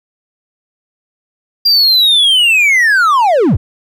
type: linear sweep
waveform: triangle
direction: down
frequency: 4800 to 55.4 Hz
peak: -5 dBFS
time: 1.65-3.57 s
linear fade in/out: 10 ms
effects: none